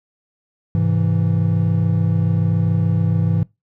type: chord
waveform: triangle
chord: Ab augmented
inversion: none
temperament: equal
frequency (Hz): 103.83 / 130.81 / 164.81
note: Ab2 / C3 / E3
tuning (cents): 0 / 0 / 0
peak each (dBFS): -16 / -22 / -16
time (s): 0.75-3.43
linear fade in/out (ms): 0
effects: noise-tail reverb RT60 0.2 s tail -22 dB re dry